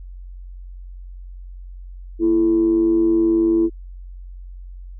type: tone with amplitude modulation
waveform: sine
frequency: 333.8 Hz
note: E4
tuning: 22 cents sharp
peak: -10 dBFS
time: 2.19-3.7 s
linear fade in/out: 50 ms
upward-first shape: sine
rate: 98.6 Hz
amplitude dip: 55%
effects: tanh soft clip ceiling -7 dBFS + added 45 Hz sine -33 dBFS peak until 4.99 s